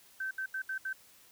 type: tone bursts at uneven times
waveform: sine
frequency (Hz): 1546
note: G6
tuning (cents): -24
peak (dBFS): -33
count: 5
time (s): 0.2-0.31 / 0.38-0.46 / 0.54-0.62 / 0.69-0.78 / 0.85-0.93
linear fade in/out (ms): 5
effects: white hiss -60 dBFS RMS until 1.31 s